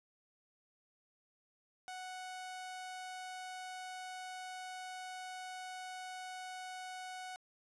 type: tone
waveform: sawtooth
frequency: 740 Hz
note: F#5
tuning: in tune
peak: -40 dBFS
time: 1.88-7.36 s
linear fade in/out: 0 ms
effects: resampled to 24000 Hz